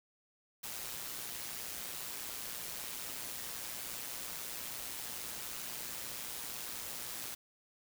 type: noise with amplitude modulation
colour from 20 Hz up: white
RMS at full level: -40 dBFS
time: 0.63-7.35 s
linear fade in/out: 10 ms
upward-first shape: sine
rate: 120 Hz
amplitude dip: 60%
effects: none